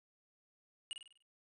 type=tone with echo; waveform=square; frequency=2880 Hz; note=F#7; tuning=47 cents flat; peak=-39 dBFS; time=0.91-0.93 s; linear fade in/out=0 ms; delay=49 ms; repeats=6; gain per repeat=-6 dB; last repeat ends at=1.224 s; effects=resampled to 24000 Hz